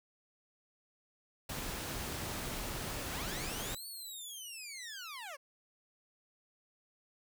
pink noise, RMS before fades -40 dBFS, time 1.49-3.75 s, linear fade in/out 5 ms
15% pulse linear two-way sweep, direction up then down, 519 to 4493 to 519 Hz, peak -37 dBFS, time 3.09-5.37 s, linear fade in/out 20 ms, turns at 3.87 s
effects none

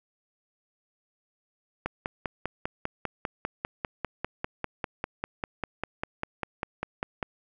click train, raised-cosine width 0.5 ms, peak -14 dBFS, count 28, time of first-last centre 1.86-7.228 s, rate 5.03 Hz, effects none

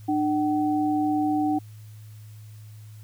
sine tone pair together, 300.7 / 757.7 Hz, D4 / F#5, +41 / +41 cents, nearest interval octave + major third, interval 1600 cents, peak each -22 / -26 dBFS, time 0.08-1.59 s, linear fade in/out 10 ms, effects added 107 Hz sine -41 dBFS peak until 3.03 s + white hiss -58 dBFS RMS until 3.03 s

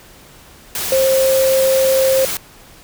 sine tone in noise, 530 Hz, C5, 22 cents sharp, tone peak -11 dBFS, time 0.92-2.25 s, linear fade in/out 2 ms, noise white, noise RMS -22 dBFS, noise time 0.75-2.37 s, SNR +8 dB, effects pink hiss -43 dBFS RMS until 2.83 s

